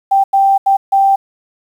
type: tone bursts at uneven times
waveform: sine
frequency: 784 Hz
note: G5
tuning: in tune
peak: -7 dBFS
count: 4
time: 0.11-0.24 / 0.33-0.58 / 0.66-0.77 / 0.92-1.16 s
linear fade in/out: 10 ms
effects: 7-bit